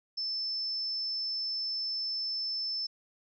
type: tone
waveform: sine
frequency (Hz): 5280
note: E8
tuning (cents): +2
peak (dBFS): -31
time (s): 0.17-2.87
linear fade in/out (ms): 10
effects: none